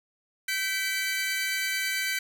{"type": "tone cluster", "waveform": "sawtooth", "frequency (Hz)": [1539, 1984, 2304], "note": ["G6", "B6", "D7"], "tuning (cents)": [-32, 7, -34], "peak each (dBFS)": -28, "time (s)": [0.48, 2.19], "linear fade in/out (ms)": 5, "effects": []}